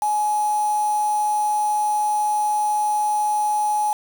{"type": "tone with quantisation", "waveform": "sine", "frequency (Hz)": 842, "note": "G#5", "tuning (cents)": 24, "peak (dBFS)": -18, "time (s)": [0.02, 3.93], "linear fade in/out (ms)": 2, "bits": 5, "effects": []}